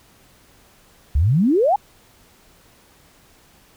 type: exponential sweep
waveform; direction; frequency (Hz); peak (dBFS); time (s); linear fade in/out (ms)
sine; up; 63.5 to 864; -13; 1.15-1.76; 5
effects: pink hiss -53 dBFS RMS until 3.76 s